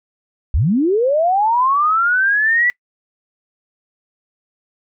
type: linear sweep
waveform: sine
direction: up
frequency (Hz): 50.1 to 1975.5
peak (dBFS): -12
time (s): 0.54-2.7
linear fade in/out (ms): 0
effects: noise-tail reverb RT60 0.1 s tail -24 dB re dry